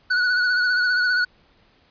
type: tone with vibrato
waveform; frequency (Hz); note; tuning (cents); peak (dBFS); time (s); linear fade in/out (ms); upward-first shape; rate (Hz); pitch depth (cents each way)
square; 1474; F#6; -7; -18; 0.1-1.25; 10; sine; 15; 35
effects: pink hiss -58 dBFS RMS until 1.9 s + resampled to 11025 Hz